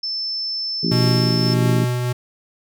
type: tone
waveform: sine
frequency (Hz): 5290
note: E8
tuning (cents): +5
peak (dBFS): -22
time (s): 0.03-1.54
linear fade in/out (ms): 5
type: harmonic tone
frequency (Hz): 56.6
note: A1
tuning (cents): +50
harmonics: 3 / 4 / 5 / 6 / 7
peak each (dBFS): -22 / -24 / -26 / -28 / -29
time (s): 0.83-1.85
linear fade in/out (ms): 5
type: tone with tremolo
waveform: square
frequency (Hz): 123.47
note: B2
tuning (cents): 0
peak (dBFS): -16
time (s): 0.91-2.13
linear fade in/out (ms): 10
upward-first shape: triangle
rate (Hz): 1.6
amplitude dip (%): 45
effects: none